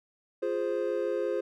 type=chord; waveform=triangle; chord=F minor; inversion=none; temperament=equal; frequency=349.2 / 415.3 / 523.3 Hz; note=F4 / Ab4 / C5; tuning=0 / 0 / 0 cents; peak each=-31 / -30 / -29 dBFS; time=0.42-1.41 s; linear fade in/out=10 ms; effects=none